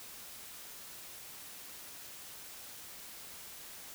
silence, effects white hiss -49 dBFS RMS until 3.94 s

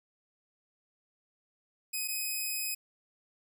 5% pulse tone pair in turn, 2514 / 2524 Hz, D#7 / D#7, +17 / +24 cents, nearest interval unison, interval 7 cents, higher second, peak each -23 dBFS, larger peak neither, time 1.93-2.08 / 2.08-2.75 s, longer second, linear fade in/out 10 ms, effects none

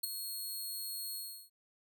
10% pulse tone with ADSR envelope, 4301 Hz, C8, 47 cents sharp, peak -23 dBFS, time 0.03-1.5 s, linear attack 10 ms, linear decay 13 ms, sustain -9 dB, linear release 350 ms, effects none

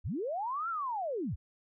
sine linear two-way sweep, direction up then down, 46.46 to 1396.9 to 46.46 Hz, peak -32 dBFS, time 0.04-1.36 s, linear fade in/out 20 ms, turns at 0.69 s, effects none

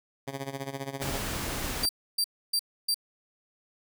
10% pulse tone with tremolo, 136.9 Hz, C#3, 21 cents flat, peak -23 dBFS, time 0.27-1.19 s, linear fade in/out 10 ms, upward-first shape sine, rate 15 Hz, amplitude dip 80%
pink noise, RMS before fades -33 dBFS, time 1.01-1.86 s, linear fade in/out 10 ms
sawtooth tone bursts, 4699 Hz, D8, in tune, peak -21 dBFS, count 4, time 1.83-2.944 s, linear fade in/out 5 ms, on 61 ms, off 290 ms
effects none

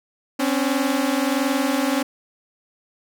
sawtooth tone pair together, 261.6 / 283 Hz, C4 / C#4, 0 / +36 cents, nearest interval minor second, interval 136 cents, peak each -18 dBFS, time 0.39-2.03 s, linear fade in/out 10 ms, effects none

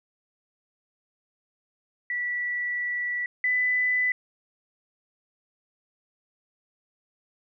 sine tone pair in turn, 1955 / 1997.2 Hz, B6 / B6, -18 / +19 cents, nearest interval unison, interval 37 cents, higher second, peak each -26 / -21 dBFS, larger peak second, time 2.1-3.26 / 3.44-4.12 s, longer first, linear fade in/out 2 ms, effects none

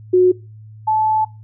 sine tone pair in turn, 365.2 / 868.6 Hz, F#4 / A5, -23 / -23 cents, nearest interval octave + minor third, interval 1500 cents, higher second, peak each -8 / -13 dBFS, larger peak first, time 0.13-0.32 / 0.87-1.25 s, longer second, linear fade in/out 10 ms, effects noise-tail reverb RT60 0.3 s tail -22 dB re dry + added 108 Hz sine -36 dBFS peak until 1.43 s

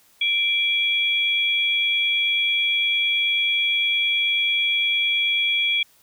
sine tone pair together, 2349 / 3330 Hz, D7 / G#7, 0 / +4 cents, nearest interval tritone, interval 604 cents, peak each -21 dBFS, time 0.21-5.83 s, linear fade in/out 5 ms, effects white hiss -57 dBFS RMS until 6.02 s

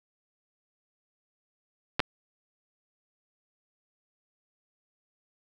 clicks, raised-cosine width 0.3 ms, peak -8 dBFS, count 2, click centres 1.995 / 2.002 s, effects none

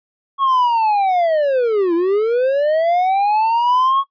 triangle linear two-way sweep, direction down then up, 1108.7 to 329.6 to 1108.7 Hz, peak -11 dBFS, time 0.38-4.04 s, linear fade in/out 50 ms, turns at 1.94 s, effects noise-tail reverb RT60 0.1 s tail -18 dB re dry + resampled to 11025 Hz

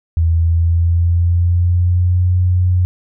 sine tone with pitch glide, 82.41 to 90.39 Hz, E2 to F#2, 0 to -40 cents, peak -10 dBFS, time 0.17-2.85 s, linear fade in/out 0 ms, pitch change +160 cents, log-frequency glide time 0.27-2.27 s, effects none

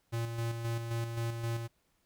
square tone with tremolo, 115.9 Hz, A#2, 10 cents flat, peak -32 dBFS, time 0.12-1.68 s, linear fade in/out 20 ms, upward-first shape square, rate 3.8 Hz, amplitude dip 45%, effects pink hiss -74 dBFS RMS until 2.05 s

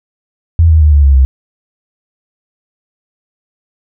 sine tone with pitch steps, 82.9 / 79.2 / 75.67 / 72.29 / 69.07 / 65.99 Hz, E2 / D#2 / D#2 / D2 / C#2 / C2, +10 / +31 / -48 / -27 / -6 / +15 cents, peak -3 dBFS, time 0.59-1.25 s, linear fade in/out 0 ms, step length 110 ms, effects none

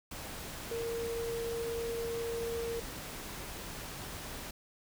sine tone in noise, 463.5 Hz, A#4, 10 cents flat, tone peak -34 dBFS, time 0.71-2.8 s, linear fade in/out 5 ms, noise pink, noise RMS -43 dBFS, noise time 0.11-4.51 s, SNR +6 dB, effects none

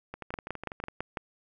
two click trains, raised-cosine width 0.5 ms, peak -23 / -17 dBFS, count 10 / 6, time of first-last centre 0.14-0.884 / 0.34-1.172 s, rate 12.1 / 6.01 Hz, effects none

